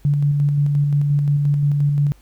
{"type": "tone with tremolo", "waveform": "sine", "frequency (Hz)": 144.4, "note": "D3", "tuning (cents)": -29, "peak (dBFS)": -13, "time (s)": [0.05, 2.12], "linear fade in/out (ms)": 0, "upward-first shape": "square", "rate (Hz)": 5.7, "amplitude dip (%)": 25, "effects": ["added 50 Hz sine -48 dBFS peak until 2.21 s", "pink hiss -56 dBFS RMS until 2.21 s"]}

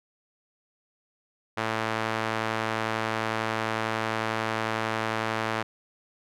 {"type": "tone with band-pass filter", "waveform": "sawtooth", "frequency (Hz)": 111.1, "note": "A2", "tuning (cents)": 17, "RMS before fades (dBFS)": -29, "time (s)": [1.57, 5.63], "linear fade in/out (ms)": 10, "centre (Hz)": 1400, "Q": 0.78, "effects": []}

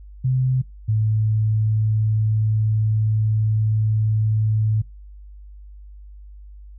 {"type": "tone pair in turn", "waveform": "sine", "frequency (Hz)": [129, 108.48], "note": ["C3", "A2"], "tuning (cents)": [-24, -24], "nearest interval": "minor third", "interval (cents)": 300, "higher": "first", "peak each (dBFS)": [-16, -16], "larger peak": "neither", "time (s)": [[0.24, 0.62], [0.88, 4.82]], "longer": "second", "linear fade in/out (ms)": 10, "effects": ["noise-tail reverb RT60 0.2 s tail -25 dB re dry", "added 50 Hz sine -38 dBFS peak until 6.78 s"]}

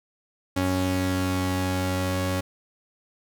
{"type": "tone pair together", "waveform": "sawtooth", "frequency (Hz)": [92.5, 277.2], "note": ["F#2", "C#4"], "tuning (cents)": [0, 0], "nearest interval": "octave + perfect fifth", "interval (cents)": 1900, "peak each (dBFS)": -22, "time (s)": [0.56, 2.41], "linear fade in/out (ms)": 10, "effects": []}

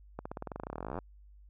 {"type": "accelerating click train", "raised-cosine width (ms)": 1, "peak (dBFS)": -24, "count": 28, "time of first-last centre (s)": [0.19, 0.988], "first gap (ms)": 65, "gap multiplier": 0.93, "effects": ["added 50 Hz sine -53 dBFS peak until 1.49 s"]}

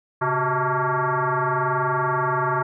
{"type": "tone with frequency modulation", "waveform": "sine", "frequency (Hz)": 116.54, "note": "A#2", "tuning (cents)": 0, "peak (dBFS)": -19, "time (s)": [0.21, 2.63], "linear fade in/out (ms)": 10, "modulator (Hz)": 254, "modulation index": 5.4, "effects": []}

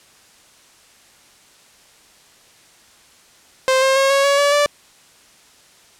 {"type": "tone with pitch steps", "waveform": "sawtooth", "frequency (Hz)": [523.3, 532.8, 542.4, 552.2, 562.2, 572.3, 582.7], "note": ["C5", "C5", "C#5", "C#5", "C#5", "D5", "D5"], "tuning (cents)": [0, 31, -38, -7, 24, -45, -14], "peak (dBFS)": -9, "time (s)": [3.68, 4.66], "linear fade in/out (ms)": 0, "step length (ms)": 140, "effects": ["white hiss -50 dBFS RMS until 5.99 s", "low-pass 9000 Hz 12 dB/octave"]}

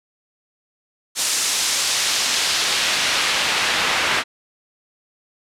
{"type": "noise with band-pass filter sweep", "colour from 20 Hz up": "pink", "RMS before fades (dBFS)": -20, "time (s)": [1.15, 4.24], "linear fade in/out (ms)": 50, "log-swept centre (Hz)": [7300, 2000], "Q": 0.82, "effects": ["low-pass 12000 Hz 12 dB/octave"]}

